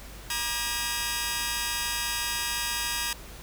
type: tone cluster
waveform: 10% pulse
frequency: 953 / 1204 / 1630 / 2578 Hz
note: A#5 / D6 / G#6 / E7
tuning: +38 / +43 / -33 / -39 cents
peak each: -24 / -29 / -24 / -25 dBFS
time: 0.3-3.13 s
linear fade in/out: 2 ms
effects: added 50 Hz sine -44 dBFS peak until 3.42 s + pink hiss -46 dBFS RMS until 3.42 s